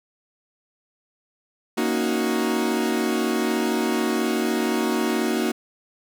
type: chord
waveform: 40% pulse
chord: D# minor seventh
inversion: second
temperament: equal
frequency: 233.1 / 277.2 / 311.1 / 370 Hz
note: A#3 / C#4 / D#4 / F#4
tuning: 0 / 0 / 0 / 0 cents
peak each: -24 / -29 / -26 / -25 dBFS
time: 1.77-5.52 s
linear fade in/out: 10 ms
effects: none